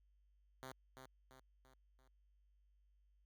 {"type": "tone with echo", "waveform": "5% pulse", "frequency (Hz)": 130.81, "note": "C3", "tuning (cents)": 0, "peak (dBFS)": -38, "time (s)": [0.63, 0.72], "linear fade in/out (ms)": 0, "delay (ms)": 340, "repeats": 4, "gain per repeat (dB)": -6, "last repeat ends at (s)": 2.08, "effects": ["added 50 Hz sine -70 dBFS peak until 3.25 s"]}